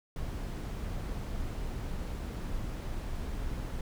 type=noise; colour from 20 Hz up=brown; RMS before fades=-36 dBFS; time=0.16-3.81 s; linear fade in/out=2 ms; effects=none

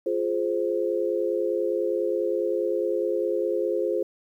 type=chord; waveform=sine; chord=F minor; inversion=none; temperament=just; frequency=349.2 / 419.1 / 523.8 Hz; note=F4 / Ab4 / C5; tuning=0 / +16 / +2 cents; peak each=-27 dBFS; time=0.06-4.03 s; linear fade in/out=5 ms; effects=10-bit

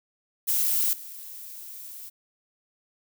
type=noise with level steps; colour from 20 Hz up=violet; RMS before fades=-24 / -41 dBFS; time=0.47-2.1 s; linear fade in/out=20 ms; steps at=0.93 s; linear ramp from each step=2 ms; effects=none

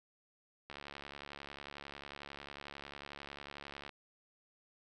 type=click train; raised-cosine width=0.3 ms; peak=-30 dBFS; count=228; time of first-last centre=0.7-3.893 s; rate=71.1 Hz; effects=none

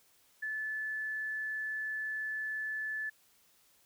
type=tone; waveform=sine; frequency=1737 Hz; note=A6; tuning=23 cents flat; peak=-34 dBFS; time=0.42-3.1 s; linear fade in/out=10 ms; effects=white hiss -67 dBFS RMS until 3.85 s

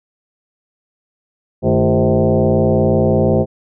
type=tone with frequency modulation; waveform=sine; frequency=151.7 Hz; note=D#3; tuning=44 cents flat; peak=-10 dBFS; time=1.62-3.46 s; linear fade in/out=50 ms; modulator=123 Hz; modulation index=4; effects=none

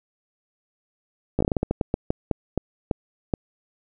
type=slowing click train; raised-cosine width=2 ms; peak=-8 dBFS; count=16; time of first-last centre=1.39-3.338 s; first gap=15 ms; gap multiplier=1.27; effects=none

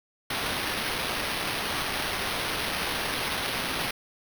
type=noise with sample-and-hold; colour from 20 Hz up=white; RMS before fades=-30 dBFS; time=0.3-3.91 s; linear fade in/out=5 ms; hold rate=7350 Hz; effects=none

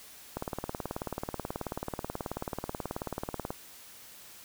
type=click train; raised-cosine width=1 ms; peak=-19 dBFS; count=59; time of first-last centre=0.37-3.505 s; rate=18.5 Hz; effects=white hiss -51 dBFS RMS until 4.44 s

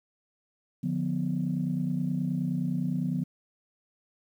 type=chord; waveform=sine; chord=B diminished; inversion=first; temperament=just; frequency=148.16 / 177.8 / 246.9 Hz; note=D3 / F3 / B3; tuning=+16 / +31 / 0 cents; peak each=-31 / -29 / -31 dBFS; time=0.83-3.24 s; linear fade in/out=10 ms; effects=tanh soft clip ceiling -18 dBFS + 10-bit

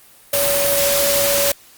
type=tone in noise; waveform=sine; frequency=566 Hz; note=C#5; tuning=36 cents sharp; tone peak=-18 dBFS; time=0.33-1.52 s; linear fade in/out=5 ms; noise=white; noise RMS=-18 dBFS; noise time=0.33-1.52 s; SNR=-3 dB; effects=white hiss -47 dBFS RMS until 1.77 s + Opus 32 kbps

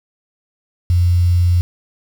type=tone with quantisation; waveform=sine; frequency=88.2 Hz; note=F2; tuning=18 cents sharp; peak=-10 dBFS; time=0.9-1.61 s; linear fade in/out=0 ms; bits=6; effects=none

